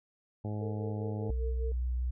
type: harmonic tone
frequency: 105.4 Hz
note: G#2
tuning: 26 cents sharp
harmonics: 1 / 2 / 3 / 4 / 5 / 6 / 7 / 8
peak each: -34 / -40 / -44 / -46 / -48 / -50 / -51 / -52 dBFS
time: 0.44-1.31 s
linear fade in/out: 10 ms
type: tone with tremolo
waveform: sine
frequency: 450 Hz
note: A4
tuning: 39 cents sharp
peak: -37 dBFS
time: 0.61-1.72 s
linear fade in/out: 2 ms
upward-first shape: sine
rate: 5 Hz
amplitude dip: 75%
type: tone with vibrato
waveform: sine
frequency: 61.74 Hz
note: B1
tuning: in tune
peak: -29 dBFS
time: 1.29-2.11 s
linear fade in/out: 10 ms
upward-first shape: sine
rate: 5.7 Hz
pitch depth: 14 cents each way
effects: none